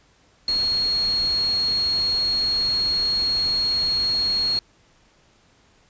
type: tone in noise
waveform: sine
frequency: 4300 Hz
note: C8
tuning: 47 cents sharp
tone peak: -19 dBFS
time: 0.48-4.59 s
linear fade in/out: 2 ms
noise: pink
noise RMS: -36 dBFS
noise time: 0.48-4.59 s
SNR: +14 dB
effects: pink hiss -58 dBFS RMS until 5.89 s + resampled to 16000 Hz